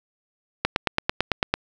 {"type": "click train", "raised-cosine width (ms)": 0.3, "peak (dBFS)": -3, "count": 9, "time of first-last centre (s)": [0.65, 1.54], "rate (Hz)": 8.99, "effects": []}